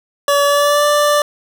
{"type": "tone with pitch glide", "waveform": "25% pulse", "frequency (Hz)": [570, 588.4], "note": ["C#5", "D5"], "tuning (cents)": [48, 3], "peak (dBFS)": -7, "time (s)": [0.28, 1.22], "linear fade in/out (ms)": 2, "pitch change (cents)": 55, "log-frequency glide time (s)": [0.44, 0.86], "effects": []}